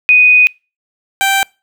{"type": "tone pair in turn", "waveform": ["sine", "15% pulse"], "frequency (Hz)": [2489, 781.8], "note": ["D#7", "G5"], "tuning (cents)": [0, -5], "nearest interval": "octave + minor sixth", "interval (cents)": 2005, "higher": "first", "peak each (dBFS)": -4, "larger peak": "neither", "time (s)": [[0.09, 0.47], [1.21, 1.43]], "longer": "first", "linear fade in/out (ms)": 0, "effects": ["noise-tail reverb RT60 0.3 s tail -26 dB re dry"]}